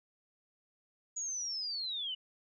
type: linear sweep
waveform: sine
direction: down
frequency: 6850 to 2915 Hz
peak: -35 dBFS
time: 1.16-2.15 s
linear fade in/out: 10 ms
effects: none